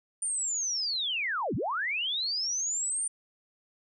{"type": "linear two-way sweep", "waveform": "sine", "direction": "down then up", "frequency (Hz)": [9130, 87.31, 9130], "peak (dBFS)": -28, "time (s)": [0.22, 3.08], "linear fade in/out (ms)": 5, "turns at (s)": 1.55, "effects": []}